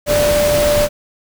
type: tone in noise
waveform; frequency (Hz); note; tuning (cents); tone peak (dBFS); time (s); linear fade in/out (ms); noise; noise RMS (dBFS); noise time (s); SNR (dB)
sine; 589; D5; +5; -12; 0.06-0.89; 50; pink; -19; 0.06-0.89; +4
effects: none